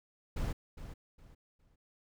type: noise with echo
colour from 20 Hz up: brown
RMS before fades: -34 dBFS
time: 0.36-0.53 s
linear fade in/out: 10 ms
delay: 410 ms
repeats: 3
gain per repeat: -11 dB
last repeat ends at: 1.76 s
effects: none

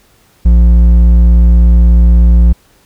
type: tone with hard clipping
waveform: sine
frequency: 58.27 Hz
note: A#1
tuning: in tune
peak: -4 dBFS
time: 0.45-2.53 s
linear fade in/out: 10 ms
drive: 6 dB
effects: pink hiss -49 dBFS RMS until 2.85 s

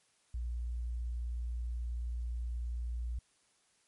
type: tone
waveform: sine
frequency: 59.3 Hz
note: A#1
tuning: 30 cents sharp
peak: -34 dBFS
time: 0.34-3.19 s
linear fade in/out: 5 ms
effects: white hiss -71 dBFS RMS until 3.87 s + MP3 48 kbps

